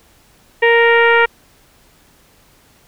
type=tone with frequency modulation; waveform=sine; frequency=466.2 Hz; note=A#4; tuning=in tune; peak=-8 dBFS; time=0.62-1.26 s; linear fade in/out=10 ms; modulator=466 Hz; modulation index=4.1; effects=pink hiss -51 dBFS RMS until 2.87 s